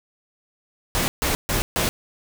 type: noise bursts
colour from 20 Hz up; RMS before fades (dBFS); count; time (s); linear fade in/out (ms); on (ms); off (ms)
pink; -22; 4; 0.95-1.89; 0; 130; 140
effects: none